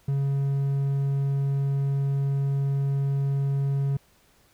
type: tone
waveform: triangle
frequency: 138.59 Hz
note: C#3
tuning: in tune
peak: -20 dBFS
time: 0.08-3.97 s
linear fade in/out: 5 ms
effects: pink hiss -61 dBFS RMS until 4.53 s